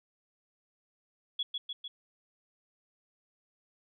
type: tone with echo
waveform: sine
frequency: 3369 Hz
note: G#7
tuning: 24 cents sharp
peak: -29 dBFS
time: 1.39-1.43 s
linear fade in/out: 5 ms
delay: 150 ms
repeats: 3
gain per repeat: -3 dB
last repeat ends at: 1.88 s
effects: none